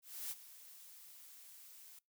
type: noise with ADSR envelope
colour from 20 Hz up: blue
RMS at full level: -42 dBFS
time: 0.02-1.99 s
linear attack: 290 ms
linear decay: 32 ms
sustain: -15 dB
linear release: 4 ms
effects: noise-tail reverb RT60 0.2 s tail -23 dB re dry